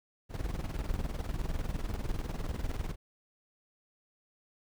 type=noise with tremolo; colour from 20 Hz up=brown; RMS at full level=-32 dBFS; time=0.29-2.96 s; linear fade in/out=50 ms; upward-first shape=square; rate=20 Hz; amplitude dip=65%; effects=none